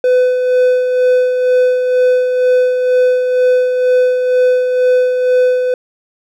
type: tone with tremolo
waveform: triangle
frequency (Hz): 503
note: B4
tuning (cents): +32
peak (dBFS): -5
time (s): 0.04-5.74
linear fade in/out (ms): 2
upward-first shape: sine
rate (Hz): 2.1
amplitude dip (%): 45
effects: none